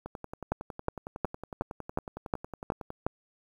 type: two click trains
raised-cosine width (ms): 1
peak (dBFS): -24 / -13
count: 32 / 8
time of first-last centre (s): 0.06-2.904 / 0.52-3.065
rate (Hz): 10.9 / 2.75
effects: 9-bit